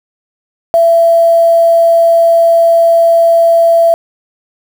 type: tone with quantisation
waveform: sine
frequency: 670 Hz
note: E5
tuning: 28 cents sharp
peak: -4 dBFS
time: 0.74-3.94 s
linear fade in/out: 0 ms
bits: 5
effects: none